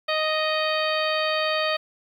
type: harmonic tone with a mistuned harmonic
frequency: 622.3 Hz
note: D#5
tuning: in tune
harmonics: 1 / 2 / 3 / 4 / 5 / 6 / 7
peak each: -25 / -28 / -30 / -31 / -32 / -33 / -33 dBFS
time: 0.08-1.77 s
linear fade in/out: 10 ms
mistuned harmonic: 7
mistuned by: +74 cents
effects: 9-bit